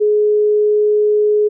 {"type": "tone", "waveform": "sine", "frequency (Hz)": 420.6, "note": "G#4", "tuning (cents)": 22, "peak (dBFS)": -10, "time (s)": [0, 1.49], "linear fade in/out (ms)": 20, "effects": []}